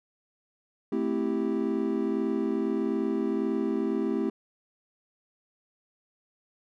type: chord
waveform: triangle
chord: A minor seventh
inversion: none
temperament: equal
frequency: 220 / 261.6 / 329.6 / 392 Hz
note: A3 / C4 / E4 / G4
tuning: 0 / 0 / 0 / 0 cents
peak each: -29 dBFS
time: 0.92-4.3 s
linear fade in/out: 5 ms
effects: none